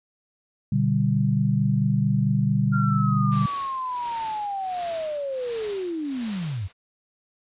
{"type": "chord", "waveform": "sine", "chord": "G major", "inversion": "first", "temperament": "just", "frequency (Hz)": [122.5, 147, 196], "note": ["B2", "D3", "G3"], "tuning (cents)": [-14, 2, 0], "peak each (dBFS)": -23, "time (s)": [0.72, 3.46], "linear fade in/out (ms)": 5}
{"type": "linear sweep", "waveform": "sine", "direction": "down", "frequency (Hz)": [1397, 85.3], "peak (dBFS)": -26, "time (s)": [2.72, 6.68], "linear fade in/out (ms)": 20}
{"type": "noise with tremolo", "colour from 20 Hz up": "white", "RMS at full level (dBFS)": -35, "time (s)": [3.31, 6.73], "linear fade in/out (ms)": 20, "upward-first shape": "sine", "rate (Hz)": 1.4, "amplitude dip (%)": 80}
{"effects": ["resampled to 8000 Hz"]}